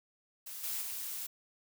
blue noise with level steps, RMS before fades -44 / -37 / -40 dBFS, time 0.46-1.27 s, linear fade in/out 10 ms, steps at 0.63 / 0.81 s, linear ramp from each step 10 ms, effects none

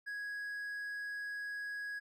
triangle tone, 1661.2 Hz, G#6, in tune, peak -37 dBFS, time 0.06-2 s, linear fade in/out 20 ms, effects none

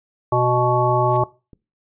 harmonic tone, 123.47 Hz, B2, in tune, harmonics 1 / 3 / 5 / 7 / 9, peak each -21 / -21 / -21 / -21 / -21 dBFS, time 0.32-1.24 s, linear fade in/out 5 ms
click train, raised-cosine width 3 ms, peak -30 dBFS, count 4, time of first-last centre 0.58-1.532 s, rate 3.15 Hz
white noise with exponential growth, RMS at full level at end -38 dBFS, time 0.99-1.17 s, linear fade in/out 5 ms, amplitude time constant 39 ms
effects noise-tail reverb RT60 0.3 s tail -20 dB re dry + resampled to 8000 Hz

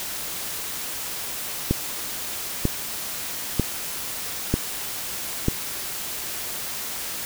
click train, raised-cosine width 3 ms, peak -6 dBFS, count 5, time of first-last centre 1.71-5.484 s, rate 1.06 Hz, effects white hiss -31 dBFS RMS until 7.25 s

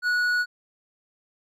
sine tone with hard clipping, 1464 Hz, F#6, 19 cents flat, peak -22 dBFS, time 0.02-0.46 s, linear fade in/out 50 ms, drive 6 dB, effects none

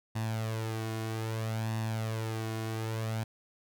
sawtooth tone with flanger, 111.2 Hz, A2, 19 cents sharp, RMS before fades -34 dBFS, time 0.15-3.24 s, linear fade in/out 10 ms, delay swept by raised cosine 1.1 to 2.8 ms, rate 0.62 Hz, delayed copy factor +0.6, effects none

